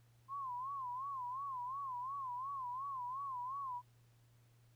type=tone with vibrato; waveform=sine; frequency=1046.5 Hz; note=C6; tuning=in tune; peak=-40 dBFS; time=0.28-3.82 s; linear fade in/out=50 ms; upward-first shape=sine; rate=2.8 Hz; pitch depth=130 cents each way; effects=added 118 Hz sine -65 dBFS peak until 4.75 s + pink hiss -75 dBFS RMS until 4.75 s